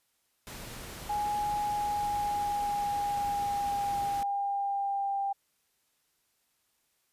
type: noise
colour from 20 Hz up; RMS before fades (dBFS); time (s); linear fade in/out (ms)
pink; -43; 0.47-4.23; 0
type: tone with pitch glide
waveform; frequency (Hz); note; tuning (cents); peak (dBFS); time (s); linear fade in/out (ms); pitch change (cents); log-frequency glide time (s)
sine; 830.6 to 793.1; G#5 to G5; 0 to +20; -28; 1.09-5.33; 10; -80; 1.59-5.17
effects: white hiss -74 dBFS RMS until 7.12 s + resampled to 32000 Hz